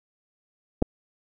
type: clicks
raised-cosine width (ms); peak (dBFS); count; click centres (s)
2; -17 / -6; 2; 0.82 / 0.824
effects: none